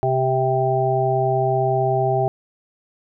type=harmonic tone; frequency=130.81 Hz; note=C3; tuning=in tune; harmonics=1 / 3 / 5 / 6; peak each=-22 / -22 / -22 / -22 dBFS; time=0.03-2.28 s; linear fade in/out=0 ms; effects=none